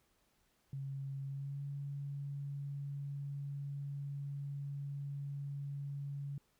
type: tone with pitch glide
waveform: sine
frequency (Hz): 137 to 141.1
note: C#3 to C#3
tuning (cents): -20 to +31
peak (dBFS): -39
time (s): 0.73-6.38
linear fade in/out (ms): 2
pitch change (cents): +51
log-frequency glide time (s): 1.25-1.62
effects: pink hiss -75 dBFS RMS until 6.59 s